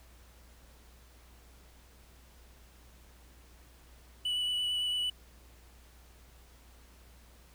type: tone with vibrato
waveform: triangle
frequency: 2960 Hz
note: F#7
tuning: in tune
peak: -28 dBFS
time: 4.25-5.1 s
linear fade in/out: 5 ms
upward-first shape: sine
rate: 8.9 Hz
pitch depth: 14 cents each way
effects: added 60 Hz sine -56 dBFS peak until 7.54 s + pink hiss -61 dBFS RMS until 7.54 s